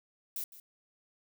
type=noise with echo; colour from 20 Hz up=violet; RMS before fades=-37 dBFS; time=0.36-0.44 s; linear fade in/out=2 ms; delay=160 ms; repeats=1; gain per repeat=-15 dB; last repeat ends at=0.6 s; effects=none